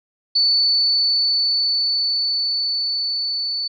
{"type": "tone with level ramp", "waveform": "sine", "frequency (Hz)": 4483, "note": "C#8", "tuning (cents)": 19, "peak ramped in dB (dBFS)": [-13, -21], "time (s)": [0.35, 3.68], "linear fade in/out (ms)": 10, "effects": []}